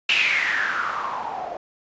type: noise with low-pass filter sweep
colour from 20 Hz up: blue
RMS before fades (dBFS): -24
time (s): 0.09-1.57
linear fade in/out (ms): 2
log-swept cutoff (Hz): 2800 to 650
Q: 6.9
effects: resampled to 16000 Hz